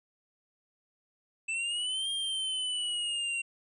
square exponential two-way sweep, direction up then down, 2637 to 3219 to 2743 Hz, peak -31 dBFS, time 1.48-3.42 s, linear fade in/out 10 ms, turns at 2.1 s, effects resampled to 24000 Hz

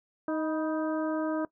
harmonic tone with a mistuned harmonic, 312.6 Hz, D#4, 8 cents sharp, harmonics 1 / 2 / 3 / 4 / 5, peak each -29 / -33 / -40 / -40 / -43 dBFS, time 0.28-1.45 s, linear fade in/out 2 ms, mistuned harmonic 3, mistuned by +62 cents, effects noise-tail reverb RT60 0.1 s tail -20 dB re dry

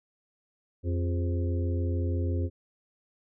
harmonic tone with a mistuned harmonic, 87.31 Hz, F2, in tune, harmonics 1 / 3 / 4 / 5 / 6, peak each -26 / -36 / -38 / -40 / -42 dBFS, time 0.83-2.5 s, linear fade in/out 50 ms, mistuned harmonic 5, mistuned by -84 cents, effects none

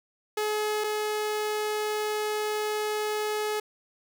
sawtooth tone pair in turn, 424.7 / 424.7 Hz, G#4 / G#4, +39 / +39 cents, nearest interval unison, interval 0 cents, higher neither, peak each -22 / -23 dBFS, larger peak first, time 0.37-0.84 / 0.84-3.6 s, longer second, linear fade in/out 5 ms, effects none

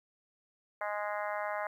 harmonic tone, 207.7 Hz, G#3, in tune, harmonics 3 / 4 / 5 / 6 / 7 / 8 / 9 / 10, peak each -37 / -39 / -41 / -43 / -44 / -45 / -46 / -47 dBFS, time 0.81-1.67 s, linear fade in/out 2 ms, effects 11-bit

